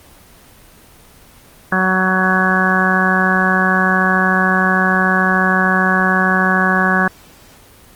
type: harmonic tone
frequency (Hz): 186.7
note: F#3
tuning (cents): +16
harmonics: 1 / 2 / 3 / 4 / 5 / 6 / 7 / 8 / 9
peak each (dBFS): -17 / -24 / -26 / -21 / -27 / -19 / -29 / -18 / -17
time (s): 1.72-7.08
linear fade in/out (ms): 5
effects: pink hiss -44 dBFS RMS until 7.95 s + Opus 24 kbps